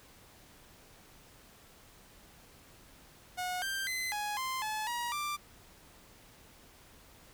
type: tone with pitch steps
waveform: sawtooth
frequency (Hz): 727 / 1577 / 2041 / 834 / 1043 / 860 / 955 / 1181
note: F#5 / G6 / C7 / G#5 / C6 / A5 / A#5 / D6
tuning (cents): -31 / +10 / -44 / +7 / -6 / -40 / +42 / +9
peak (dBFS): -30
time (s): 3.37-5.37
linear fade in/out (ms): 20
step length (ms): 250
effects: pink hiss -58 dBFS RMS until 7.33 s